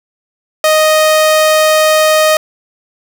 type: tone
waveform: sawtooth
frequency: 622.3 Hz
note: D#5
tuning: in tune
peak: -3 dBFS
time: 0.64-2.37 s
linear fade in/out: 2 ms
effects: none